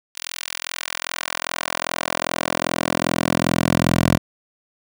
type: tone with high-pass filter sweep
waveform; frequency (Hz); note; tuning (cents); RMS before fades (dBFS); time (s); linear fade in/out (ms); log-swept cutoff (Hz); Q
10% pulse; 42.52; F1; -46; -22; 0.15-4.18; 10; 3200 to 110; 0.76
effects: none